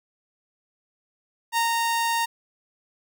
sawtooth tone with ADSR envelope, 925 Hz, A#5, 14 cents flat, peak -16 dBFS, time 1.52-2.26 s, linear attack 50 ms, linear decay 130 ms, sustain -2 dB, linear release 15 ms, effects none

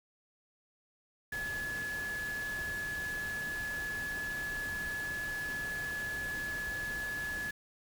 sine tone in noise, 1704 Hz, G#6, 44 cents sharp, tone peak -35 dBFS, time 1.32-7.51 s, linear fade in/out 5 ms, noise pink, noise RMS -45 dBFS, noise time 1.32-7.51 s, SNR +7 dB, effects none

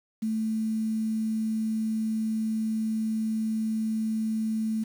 sine tone with quantisation, 220 Hz, A3, in tune, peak -25 dBFS, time 0.22-4.84 s, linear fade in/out 10 ms, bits 8, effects none

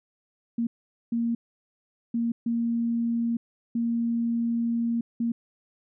sine tone bursts at uneven times, 233.1 Hz, A#3, in tune, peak -23 dBFS, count 6, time 0.58-0.67 / 1.12-1.35 / 2.14-2.32 / 2.46-3.37 / 3.75-5.01 / 5.2-5.32 s, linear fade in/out 5 ms, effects none

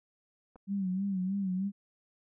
clicks, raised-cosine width 1 ms, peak -39 / -45 dBFS, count 2, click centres 0.558 / 0.562 s
sine tone with vibrato, 191.4 Hz, G3, 41 cents flat, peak -29 dBFS, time 0.67-1.72 s, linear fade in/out 50 ms, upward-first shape sine, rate 3.2 Hz, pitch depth 81 cents each way
effects none

